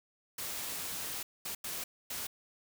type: noise bursts at uneven times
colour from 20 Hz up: white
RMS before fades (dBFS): -39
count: 4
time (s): 0.38-1.23 / 1.45-1.55 / 1.64-1.84 / 2.1-2.27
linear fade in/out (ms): 5
effects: none